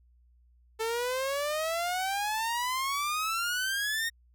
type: exponential sweep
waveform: sawtooth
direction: up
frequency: 440 to 1864.7 Hz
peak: -25 dBFS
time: 0.79-4.1 s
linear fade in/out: 20 ms
effects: added 60 Hz sine -59 dBFS peak until 4.34 s